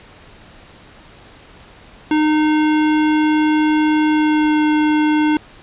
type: tone with pitch glide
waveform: square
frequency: 306.4 to 303.9 Hz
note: D#4 to D#4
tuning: -27 to -41 cents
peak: -13 dBFS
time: 2.11-5.37 s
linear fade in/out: 2 ms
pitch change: -14 cents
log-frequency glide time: 4.08-4.63 s
effects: pink hiss -43 dBFS RMS until 5.62 s + resampled to 8000 Hz